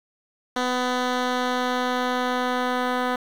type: tone with low-pass filter sweep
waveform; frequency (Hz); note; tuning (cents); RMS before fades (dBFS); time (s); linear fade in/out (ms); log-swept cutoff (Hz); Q
10% pulse; 250.2; B3; +23; -24; 0.56-3.16; 5; 5400 to 2800; 0.83
effects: 7-bit